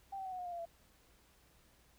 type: tone with pitch steps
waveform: sine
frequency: 784 / 767.4 / 751.2 / 735.3 / 719.8 / 704.5 / 689.6 / 675.1 Hz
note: G5 / G5 / F#5 / F#5 / F#5 / F5 / F5 / E5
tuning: 0 / -37 / +26 / -11 / -48 / +15 / -22 / +41 cents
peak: -40 dBFS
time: 0.12-0.656 s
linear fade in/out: 10 ms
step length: 67 ms
effects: added 60 Hz sine -70 dBFS peak until 1.98 s + pink hiss -68 dBFS RMS until 1.98 s